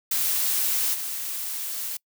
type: noise with level steps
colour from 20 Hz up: blue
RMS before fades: -24 / -31 dBFS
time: 0.11-1.97 s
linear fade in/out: 5 ms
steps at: 0.93 s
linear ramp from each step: 20 ms
effects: noise-tail reverb RT60 0.1 s tail -26 dB re dry